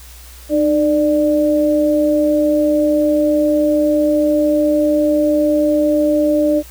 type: tone pair together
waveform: sine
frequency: 304.5 / 591 Hz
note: D#4 / D5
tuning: -37 / +11 cents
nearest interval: major seventh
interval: 1148 cents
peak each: -14 dBFS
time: 0.49-6.63 s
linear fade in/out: 50 ms
effects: added 61 Hz sine -37 dBFS peak until 6.7 s + white hiss -41 dBFS RMS until 6.7 s